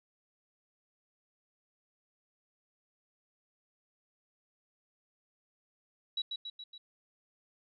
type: tone with echo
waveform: sine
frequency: 3900 Hz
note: B7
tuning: 23 cents flat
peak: -31 dBFS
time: 6.17-6.22 s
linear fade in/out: 5 ms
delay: 140 ms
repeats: 4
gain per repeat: -4 dB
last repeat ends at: 6.78 s
effects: none